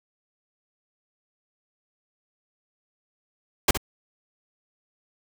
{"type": "noise with echo", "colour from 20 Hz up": "pink", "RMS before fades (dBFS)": -17, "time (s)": [3.68, 3.71], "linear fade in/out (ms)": 5, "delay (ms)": 65, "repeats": 1, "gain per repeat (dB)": -10, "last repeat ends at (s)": 3.775, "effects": []}